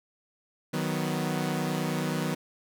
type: chord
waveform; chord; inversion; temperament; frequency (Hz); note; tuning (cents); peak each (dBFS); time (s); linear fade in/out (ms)
sawtooth; B major; first; equal; 155.56 / 185 / 246.9; D#3 / F#3 / B3; 0 / 0 / 0; -27 / -28 / -29; 0.73-2.35; 10
effects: none